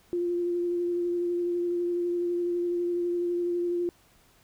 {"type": "tone with vibrato", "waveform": "sine", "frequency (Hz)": 349.2, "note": "F4", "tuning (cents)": 0, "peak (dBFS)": -25, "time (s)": [0.13, 3.89], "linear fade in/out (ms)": 0, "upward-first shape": "sine", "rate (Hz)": 12, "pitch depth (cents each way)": 15, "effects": ["pink hiss -61 dBFS RMS until 4.43 s"]}